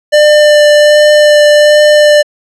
square tone with vibrato, 596 Hz, D5, 25 cents sharp, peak -3 dBFS, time 0.12-2.23 s, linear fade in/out 20 ms, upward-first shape sine, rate 1.3 Hz, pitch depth 9 cents each way, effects low-pass 7000 Hz 12 dB/octave

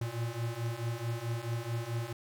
square beating tone pair, 114.3 / 118.9 Hz, A#2 / A#2, -34 / +35 cents, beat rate 4.6 Hz, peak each -38 / -36 dBFS, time 0.01-2.13 s, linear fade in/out 5 ms, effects none

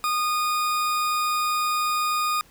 40% pulse tone, 1229 Hz, D#6, 22 cents flat, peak -21 dBFS, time 0.04-2.41 s, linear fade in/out 0 ms, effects pink hiss -55 dBFS RMS until 2.5 s

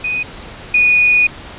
sine tone pair in turn, 2489 / 2466 Hz, D#7 / D#7, 0 / -16 cents, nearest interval unison, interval 16 cents, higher first, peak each -16 / -8 dBFS, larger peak second, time 0.04-0.23 / 0.74-1.27 s, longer second, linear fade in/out 5 ms, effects pink hiss -33 dBFS RMS until 1.58 s + resampled to 8000 Hz

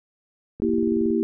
click train, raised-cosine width 3 ms, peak -24 dBFS, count 12, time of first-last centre 0.6-1.105 s, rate 21.8 Hz
sine chord, E diminished, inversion second, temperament equal, 233.1 / 329.6 / 392 Hz, Bb3 / E4 / G4, 0 / 0 / 0 cents, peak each -23 / -23 / -24 dBFS, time 0.62-1.23 s, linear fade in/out 0 ms
effects none

